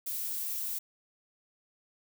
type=noise; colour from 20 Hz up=violet; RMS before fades=-35 dBFS; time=0.06-0.79 s; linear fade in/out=10 ms; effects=none